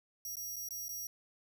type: tone with dropouts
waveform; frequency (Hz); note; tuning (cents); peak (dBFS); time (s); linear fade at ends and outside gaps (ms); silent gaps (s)
20% pulse; 5700; F8; +34; -34; 0.25-1.07; 2; 0.356-0.368 / 0.56-0.564 / 0.688-0.707 / 0.883-0.891
effects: none